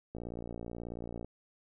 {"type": "click train", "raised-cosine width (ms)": 2, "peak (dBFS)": -28, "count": 65, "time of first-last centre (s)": [0.15, 1.246], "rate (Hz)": 58.4, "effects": []}